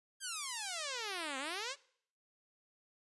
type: exponential two-way sweep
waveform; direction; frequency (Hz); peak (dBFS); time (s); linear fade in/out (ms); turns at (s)
5% pulse; down then up; 1635 to 257.4 to 589; -27; 0.2-1.76; 50; 1.38
effects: noise-tail reverb RT60 0.6 s tail -21 dB re dry + resampled to 24000 Hz